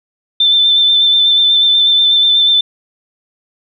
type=tone with vibrato; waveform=sine; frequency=3546 Hz; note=A7; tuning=13 cents sharp; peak=-7 dBFS; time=0.4-2.61 s; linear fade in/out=5 ms; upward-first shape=sine; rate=8.2 Hz; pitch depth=21 cents each way; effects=none